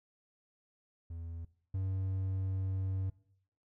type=tone pair in turn; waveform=triangle; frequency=83.5 / 95.17 Hz; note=E2 / F#2; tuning=+23 / +49 cents; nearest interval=major second; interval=226 cents; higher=second; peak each=-38 / -30 dBFS; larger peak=second; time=1.1-1.45 / 1.74-3.1 s; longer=second; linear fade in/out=5 ms; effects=noise-tail reverb RT60 0.7 s tail -21 dB re dry